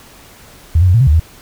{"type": "tone with pitch steps", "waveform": "sine", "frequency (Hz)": [81.2, 92.2, 89.1, 116.1, 133.3, 74.4, 80.9], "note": ["E2", "F#2", "F2", "A#2", "C3", "D2", "E2"], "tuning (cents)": [-26, -6, 35, -7, 33, 23, -32], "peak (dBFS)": -6, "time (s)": [0.75, 1.198], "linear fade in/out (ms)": 5, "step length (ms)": 64, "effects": ["pink hiss -41 dBFS RMS until 1.41 s"]}